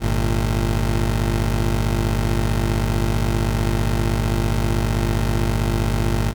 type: tone pair together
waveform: 20% pulse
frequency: 49.32 / 114.1 Hz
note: G1 / A#2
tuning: +11 / -37 cents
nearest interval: octave + minor third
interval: 1452 cents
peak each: -14 / -18 dBFS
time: 0-6.34 s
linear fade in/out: 50 ms
effects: none